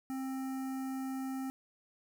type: tone with notch filter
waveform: square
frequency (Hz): 264.4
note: C4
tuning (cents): +18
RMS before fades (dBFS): -38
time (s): 0.1-1.5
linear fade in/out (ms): 0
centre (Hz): 3500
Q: 0.54
effects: none